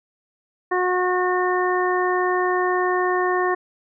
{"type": "harmonic tone", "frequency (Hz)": 363.7, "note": "F#4", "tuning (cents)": -30, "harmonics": [1, 2, 3, 4, 5], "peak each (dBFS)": [-21, -25, -24, -36, -26], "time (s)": [0.71, 3.55], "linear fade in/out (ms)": 10, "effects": []}